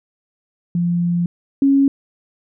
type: tone pair in turn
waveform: sine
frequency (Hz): 173.3 / 275.6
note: F3 / C#4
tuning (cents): -13 / -10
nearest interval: minor sixth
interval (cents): 803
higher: second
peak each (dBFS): -15 / -10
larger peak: second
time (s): 0.75-1.26 / 1.62-1.88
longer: first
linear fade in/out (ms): 2
effects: none